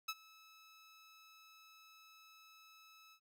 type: tone with ADSR envelope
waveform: 15% pulse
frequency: 1300 Hz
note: E6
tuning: 24 cents flat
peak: -30 dBFS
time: 0.08-3.2 s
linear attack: 10 ms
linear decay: 45 ms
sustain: -24 dB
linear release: 76 ms
effects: none